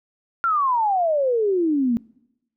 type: exponential sweep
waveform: sine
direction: down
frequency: 1396.9 to 225.3 Hz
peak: -17 dBFS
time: 0.44-1.97 s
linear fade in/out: 0 ms
effects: noise-tail reverb RT60 0.9 s tail -25 dB re dry